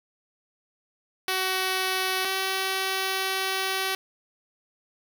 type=tone pair in turn; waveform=5% pulse; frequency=376.1 / 381.8 Hz; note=F#4 / G4; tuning=+28 / -46 cents; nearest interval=unison; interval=26 cents; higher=second; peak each=-13 / -14 dBFS; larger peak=first; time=1.28-2.25 / 2.25-3.95 s; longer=second; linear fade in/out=2 ms; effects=none